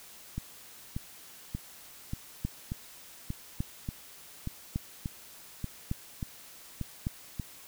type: two click trains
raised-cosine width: 5 ms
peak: -21 / -18 dBFS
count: 13 / 5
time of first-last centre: 0.38-7.398 / 2.45-7.069 s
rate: 1.71 / 0.866 Hz
effects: white hiss -51 dBFS RMS until 7.67 s